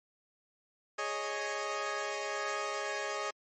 15% pulse chord, Ab suspended fourth, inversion none, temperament equal, 415.3 / 554.4 / 622.3 Hz, Ab4 / Db5 / Eb5, 0 / 0 / 0 cents, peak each -32 dBFS, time 0.98-3.31 s, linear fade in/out 10 ms, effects MP3 32 kbps

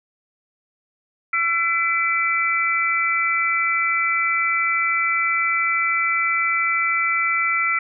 sine tone cluster, 1350 / 2009 / 2323 Hz, E6 / B6 / D7, +41 / +29 / -20 cents, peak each -22 dBFS, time 1.33-7.79 s, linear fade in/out 5 ms, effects none

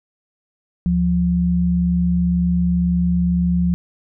sine tone pair together, 73.8 / 175.79 Hz, D2 / F3, +9 / +12 cents, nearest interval octave + minor third, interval 1503 cents, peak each -22 / -15 dBFS, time 0.86-3.74 s, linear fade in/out 0 ms, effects none

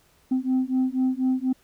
sine beating tone pair, 256.6 / 260.7 Hz, C4 / C4, -34 / -6 cents, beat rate 4.1 Hz, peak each -22 dBFS, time 0.31-1.53 s, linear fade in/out 10 ms, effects tanh soft clip ceiling -17 dBFS + pink hiss -61 dBFS RMS until 1.63 s

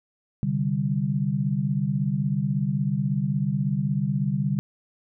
sine chord, C suspended second, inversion none, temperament just, 130.81 / 147.16 / 196.22 Hz, C3 / D3 / G3, 0 / +4 / +2 cents, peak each -28 / -25 / -26 dBFS, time 0.43-4.59 s, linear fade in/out 0 ms, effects none

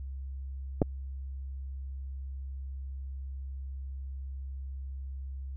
clicks, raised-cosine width 2 ms, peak -9 / -21 dBFS, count 2, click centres 0.818 / 0.825 s, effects added 67 Hz sine -36 dBFS peak until 5.56 s

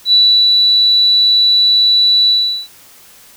sine tone with ADSR envelope, 3951 Hz, B7, in tune, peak -5 dBFS, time 0.05-2.68 s, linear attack 77 ms, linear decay 350 ms, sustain -2 dB, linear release 390 ms, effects white hiss -42 dBFS RMS until 3.36 s

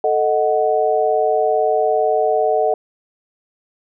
sine chord, D# diminished, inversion second, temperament equal, 440 / 622.3 / 740 Hz, A4 / D#5 / F#5, 0 / 0 / 0 cents, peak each -18 dBFS, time 0.04-2.74 s, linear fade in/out 2 ms, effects none

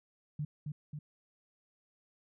sine tone with echo, 149.2 Hz, D3, 28 cents sharp, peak -33 dBFS, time 0.39-0.45 s, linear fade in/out 5 ms, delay 270 ms, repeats 2, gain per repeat -3 dB, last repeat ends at 0.99 s, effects none

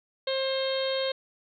harmonic tone, 532 Hz, C5, 29 cents sharp, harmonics 1 / 2 / 3 / 4 / 5 / 6 / 7 / 8, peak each -27 / -40 / -40 / -41 / -44 / -37 / -37 / -37 dBFS, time 0.27-1.12 s, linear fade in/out 5 ms, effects none

